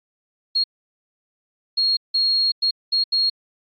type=tone bursts at uneven times; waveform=sine; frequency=4280 Hz; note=C8; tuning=38 cents sharp; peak=-16 dBFS; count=6; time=0.55-0.64 / 1.77-1.97 / 2.14-2.52 / 2.62-2.71 / 2.92-3.04 / 3.12-3.3 s; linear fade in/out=10 ms; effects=AAC 64 kbps